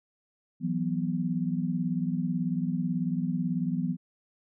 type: chord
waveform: sine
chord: E suspended second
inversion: none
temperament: equal with one note detuned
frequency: 166.83 / 185 / 246.9 Hz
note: E3 / F#3 / B3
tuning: +21 / 0 / 0 cents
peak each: -30 / -31 / -31 dBFS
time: 0.6-3.97 s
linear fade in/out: 50 ms
effects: none